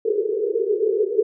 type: band-pass noise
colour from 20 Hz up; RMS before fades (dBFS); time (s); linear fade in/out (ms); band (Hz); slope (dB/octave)
pink; -21; 0.05-1.23; 5; 390 to 450; 96
effects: none